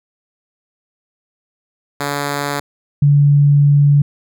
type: tone pair in turn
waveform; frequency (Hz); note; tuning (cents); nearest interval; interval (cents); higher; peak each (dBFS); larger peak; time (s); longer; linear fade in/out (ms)
5% pulse / sine; 143.2 / 143.79; D3 / D3; -43 / -36; unison; 7; second; -7; neither; 2-2.6 / 3.02-4.02; second; 5
effects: none